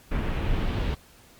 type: noise with low-pass filter sweep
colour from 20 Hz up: brown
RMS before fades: -26 dBFS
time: 0.11-0.95 s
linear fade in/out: 10 ms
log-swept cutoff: 2400 to 3700 Hz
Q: 1.7
effects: pink hiss -54 dBFS RMS until 1.39 s + Opus 48 kbps